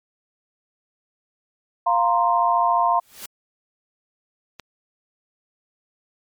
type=chord; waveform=sine; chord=F suspended fourth; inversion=none; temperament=equal; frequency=698.5 / 932.3 / 1046.5 Hz; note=F5 / Bb5 / C6; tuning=0 / 0 / 0 cents; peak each=-20 dBFS; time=1.86-3 s; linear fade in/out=10 ms
type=noise with exponential growth; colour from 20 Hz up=white; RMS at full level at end=-32 dBFS; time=2.96-3.26 s; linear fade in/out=5 ms; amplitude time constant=64 ms
type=click; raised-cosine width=0.2 ms; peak=-19 dBFS; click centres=4.597 s
effects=MP3 96 kbps